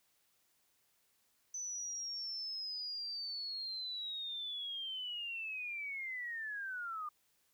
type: linear sweep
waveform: sine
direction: down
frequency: 6050 to 1195 Hz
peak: -39 dBFS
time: 1.54-7.09 s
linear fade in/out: 5 ms
effects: white hiss -75 dBFS RMS until 7.53 s